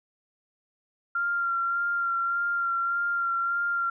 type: tone with vibrato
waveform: sine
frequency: 1384 Hz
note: F6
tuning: 16 cents flat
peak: -24 dBFS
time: 1.15-3.9 s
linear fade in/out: 5 ms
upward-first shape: sine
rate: 1.7 Hz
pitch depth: 19 cents each way
effects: none